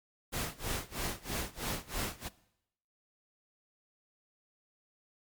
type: noise with tremolo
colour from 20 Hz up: pink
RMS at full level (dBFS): -34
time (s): 0.32-2.29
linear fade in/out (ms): 20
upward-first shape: sine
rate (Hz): 3.1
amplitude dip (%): 95
effects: noise-tail reverb RT60 0.8 s tail -19 dB re dry + MP3 96 kbps